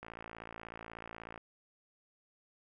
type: click train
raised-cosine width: 0.5 ms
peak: -30 dBFS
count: 77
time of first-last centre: 0.03-1.378 s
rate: 56.4 Hz
effects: none